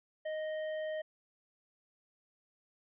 sine tone with tanh clipping, 622.3 Hz, D#5, in tune, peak -37 dBFS, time 0.25-1.02 s, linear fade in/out 10 ms, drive 12 dB, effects resampled to 8000 Hz

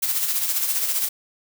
blue noise with tremolo, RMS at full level -21 dBFS, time 0.02-1.09 s, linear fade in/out 10 ms, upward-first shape sine, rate 15 Hz, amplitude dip 50%, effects none

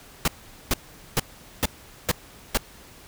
pink noise bursts, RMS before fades -21 dBFS, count 6, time 0.25-2.574 s, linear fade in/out 2 ms, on 29 ms, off 430 ms, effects pink hiss -48 dBFS RMS until 3.07 s

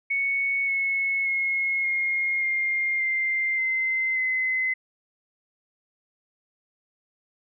sine tone with pitch steps, 2217 / 2192 / 2166 / 2141 / 2117 / 2093 / 2069 / 2045 Hz, C#7 / C#7 / C#7 / C7 / C7 / C7 / C7 / C7, 0 / -20 / -41 / +39 / +20 / 0 / -20 / -40 cents, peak -22 dBFS, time 0.1-4.74 s, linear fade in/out 10 ms, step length 580 ms, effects none

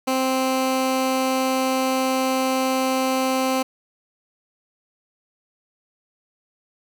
15% pulse tone, 261.6 Hz, C4, in tune, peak -13 dBFS, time 0.07-3.63 s, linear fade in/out 10 ms, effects none

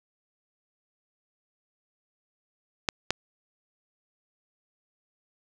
clicks, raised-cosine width 0.2 ms, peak -6 dBFS, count 2, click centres 2.888 / 3.106 s, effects none

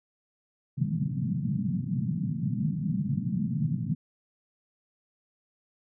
pink band-pass noise, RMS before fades -29 dBFS, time 0.77-3.95 s, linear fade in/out 10 ms, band 120 to 220 Hz, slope 48 dB/octave, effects none

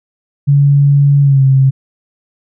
sine tone with pitch glide, 141.8 to 134.15 Hz, C#3 to C3, +40 to +44 cents, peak -5 dBFS, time 0.47-1.71 s, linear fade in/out 20 ms, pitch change -96 cents, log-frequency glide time 1.22-1.43 s, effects none

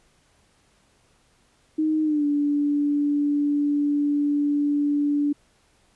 sine tone with pitch glide, 311.1 to 290.3 Hz, D#4 to D4, 0 to -20 cents, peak -19 dBFS, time 1.78-5.33 s, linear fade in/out 10 ms, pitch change -120 cents, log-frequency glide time 2.03-2.25 s, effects pink hiss -62 dBFS RMS until 5.95 s + resampled to 24000 Hz

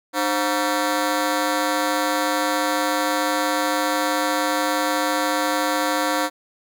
15% pulse ring-modulated tone, 415.3 Hz, G#4, in tune, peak -10 dBFS, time 0.13-6.3 s, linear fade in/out 50 ms, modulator 113 Hz, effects none

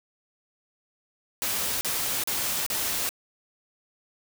white noise bursts, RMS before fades -28 dBFS, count 4, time 1.42-3.091 s, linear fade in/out 0 ms, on 390 ms, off 37 ms, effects none

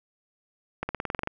accelerating click train, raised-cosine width 0.5 ms, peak -14 dBFS, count 10, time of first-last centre 0.83-1.274 s, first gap 60 ms, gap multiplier 0.95, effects none

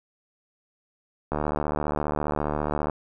click train, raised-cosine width 1 ms, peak -12 dBFS, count 119, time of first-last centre 1.32-2.898 s, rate 74.8 Hz, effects none

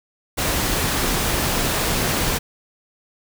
pink noise, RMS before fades -21 dBFS, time 0.37-2.39 s, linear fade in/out 20 ms, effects none

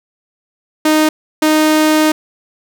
sawtooth tone bursts at uneven times, 309.5 Hz, D#4, 9 cents flat, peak -5 dBFS, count 2, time 0.85-1.09 / 1.42-2.12 s, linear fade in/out 5 ms, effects none

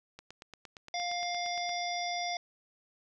click train, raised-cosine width 0.2 ms, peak -29 dBFS, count 14, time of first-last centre 0.19-1.693 s, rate 8.65 Hz
harmonic tone, 703 Hz, F5, 11 cents sharp, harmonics 1 / 3 / 5 / 7 / 8, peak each -34 / -39 / -41 / -42 / -43 dBFS, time 0.94-2.37 s, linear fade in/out 2 ms
effects none

